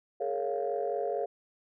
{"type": "chord", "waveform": "sine", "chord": "Bb minor seventh", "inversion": "third", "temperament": "equal with one note detuned", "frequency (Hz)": [415.3, 459.7, 554.4, 698.5], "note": ["Ab4", "Bb4", "Db5", "F5"], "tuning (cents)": [0, -24, 0, 0], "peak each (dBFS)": -34, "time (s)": [0.2, 1.26], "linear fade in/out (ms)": 10, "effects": ["tanh soft clip ceiling -20 dBFS"]}